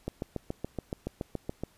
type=click train; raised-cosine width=2 ms; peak=-19 dBFS; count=12; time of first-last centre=0.08-1.636 s; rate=7.07 Hz; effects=pink hiss -63 dBFS RMS until 1.77 s + resampled to 32000 Hz